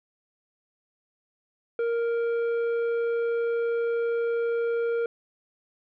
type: tone with tanh clipping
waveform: triangle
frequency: 466.2 Hz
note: A#4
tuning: in tune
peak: -25 dBFS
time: 1.79-5.06 s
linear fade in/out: 2 ms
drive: 12 dB
effects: none